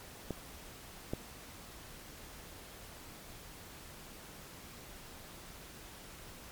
clicks, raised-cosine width 2 ms, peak -22 / -21 dBFS, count 2, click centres 0.307 / 1.135 s, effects pink hiss -51 dBFS RMS until 6.51 s + MP3 96 kbps

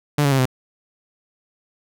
sawtooth tone with pitch steps, 146.83 / 140.44 / 134.33 / 128.49 Hz, D3 / C#3 / C3 / C3, 0 / +23 / +46 / -31 cents, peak -11 dBFS, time 0.18-0.456 s, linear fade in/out 5 ms, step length 69 ms, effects none

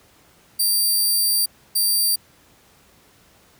10% pulse tone bursts at uneven times, 4699 Hz, D8, in tune, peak -10 dBFS, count 2, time 0.59-1.46 / 1.75-2.16 s, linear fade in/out 10 ms, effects pink hiss -54 dBFS RMS until 3.59 s + high-pass 60 Hz 12 dB/octave

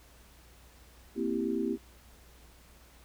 sine chord, C dominant seventh, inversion third, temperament equal, 233.1 / 261.6 / 329.6 / 392 Hz, Bb3 / C4 / E4 / G4, 0 / 0 / 0 / 0 cents, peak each -34 dBFS, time 1.15-1.78 s, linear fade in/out 50 ms, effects added 60 Hz sine -57 dBFS peak until 3.04 s + pink hiss -59 dBFS RMS until 3.04 s

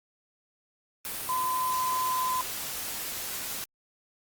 sine tone in noise, 1020 Hz, C6, 44 cents flat, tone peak -26 dBFS, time 1.29-2.41 s, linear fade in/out 0 ms, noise white, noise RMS -35 dBFS, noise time 1.05-3.64 s, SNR +6 dB, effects Opus 32 kbps

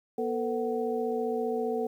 sine tone cluster, 241 / 448.9 / 504 / 746 Hz, B3 / A4 / B4 / F#5, -42 / +35 / +35 / +14 cents, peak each -34 / -29 / -37 / -36 dBFS, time 0.18-1.87 s, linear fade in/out 5 ms, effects 10-bit

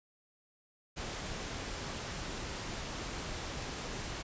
pink noise, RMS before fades -40 dBFS, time 0.96-4.23 s, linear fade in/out 20 ms, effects resampled to 16000 Hz

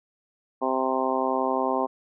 harmonic tone, 131 Hz, C3, 2 cents sharp, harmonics 2 / 3 / 4 / 5 / 6 / 7 / 8, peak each -30 / -30 / -30 / -30 / -30 / -30 / -30 dBFS, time 0.61-1.87 s, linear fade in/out 20 ms, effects none

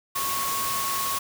sine tone in noise, 1101 Hz, C#6, 12 cents flat, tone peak -28 dBFS, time 0.15-1.19 s, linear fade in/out 10 ms, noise white, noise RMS -29 dBFS, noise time 0.15-1.19 s, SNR -2 dB, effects none

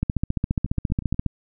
two click trains, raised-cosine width 5 ms, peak -9 / -23 dBFS, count 19 / 5, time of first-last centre 0.03-1.263 / 0.66-1.144 s, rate 14.6 / 8.27 Hz, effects none

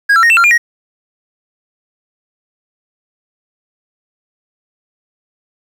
triangle tone with pitch steps, 1640 / 1349 / 1861 / 2675 / 1383 / 2407 / 1886 Hz, G#6 / E6 / A#6 / E7 / F6 / D7 / A#6, -22 / +40 / -3 / +25 / -17 / +42 / +20 cents, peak -4 dBFS, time 0.09-0.58 s, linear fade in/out 10 ms, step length 70 ms, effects 7-bit

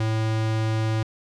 square tone, 110.4 Hz, A2, 6 cents sharp, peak -22 dBFS, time 0-1.03 s, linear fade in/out 5 ms, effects low-pass 6000 Hz 12 dB/octave

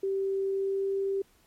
sine tone with pitch glide, 388.9 to 391.4 Hz, G4 to G4, -14 to -3 cents, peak -26 dBFS, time 0.03-1.22 s, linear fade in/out 5 ms, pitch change +11 cents, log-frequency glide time 0.45-0.92 s, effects pink hiss -64 dBFS RMS until 1.46 s + MP3 64 kbps

